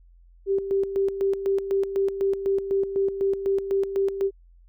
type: tone with tremolo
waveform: sine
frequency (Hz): 391.8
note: G4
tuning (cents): -1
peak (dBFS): -19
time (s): 0.46-4.31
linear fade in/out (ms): 50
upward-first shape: square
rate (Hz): 4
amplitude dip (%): 65
effects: added 43 Hz sine -50 dBFS peak until 4.68 s